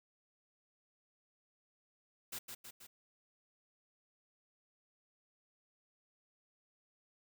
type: noise with echo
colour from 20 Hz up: white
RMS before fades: -43 dBFS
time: 2.32-2.39 s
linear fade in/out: 10 ms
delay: 160 ms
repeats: 3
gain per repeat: -4 dB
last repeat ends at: 2.87 s
effects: none